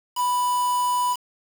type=tone with quantisation; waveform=triangle; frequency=987.8 Hz; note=B5; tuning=in tune; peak=-18 dBFS; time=0.15-1.17 s; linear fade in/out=50 ms; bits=5; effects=none